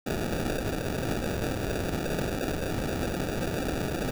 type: noise with sample-and-hold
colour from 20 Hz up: violet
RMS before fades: -30 dBFS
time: 0.06-4.11 s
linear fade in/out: 10 ms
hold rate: 1050 Hz
effects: none